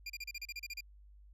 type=tone bursts; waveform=25% pulse; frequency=2399 Hz; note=D7; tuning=36 cents sharp; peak=-36 dBFS; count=11; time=0.06-0.808 s; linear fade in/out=5 ms; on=38 ms; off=33 ms; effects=added 50 Hz sine -55 dBFS peak until 1.33 s + resampled to 32000 Hz